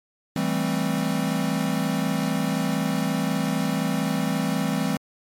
square chord, A minor seventh, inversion second, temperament equal, 164.81 / 196 / 220 / 261.6 Hz, E3 / G3 / A3 / C4, 0 / 0 / 0 / 0 cents, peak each -28 / -28 / -30 / -28 dBFS, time 0.36-4.97 s, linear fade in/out 2 ms, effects MP3 64 kbps

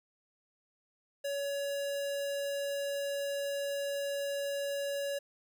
square tone with notch filter, 563 Hz, C#5, 27 cents sharp, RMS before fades -35 dBFS, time 1.24-5.19 s, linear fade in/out 10 ms, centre 1200 Hz, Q 1.7, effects none

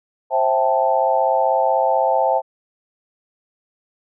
sine chord, A minor seventh, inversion first, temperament equal with one note detuned, 528.7 / 659.3 / 784 / 880 Hz, C5 / E5 / G5 / A5, +18 / 0 / 0 / 0 cents, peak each -20 dBFS, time 0.3-2.42 s, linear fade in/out 50 ms, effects none

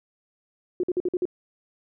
sine tone bursts, 360 Hz, F#4, 47 cents flat, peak -21 dBFS, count 6, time 0.8-1.254 s, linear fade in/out 2 ms, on 34 ms, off 50 ms, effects none

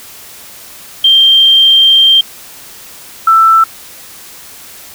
sine tone pair in turn, 3168 / 1328.1 Hz, G7 / E6, +18 / +13 cents, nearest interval octave + minor third, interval 1505 cents, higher first, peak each -3 dBFS, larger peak neither, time 1.04-2.21 / 3.27-3.64 s, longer first, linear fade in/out 5 ms, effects white hiss -33 dBFS RMS until 4.94 s

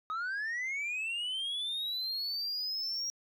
sine linear sweep, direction up, 1244.5 to 5660 Hz, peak -30 dBFS, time 0.1-3.1 s, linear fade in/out 0 ms, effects tanh soft clip ceiling -32 dBFS

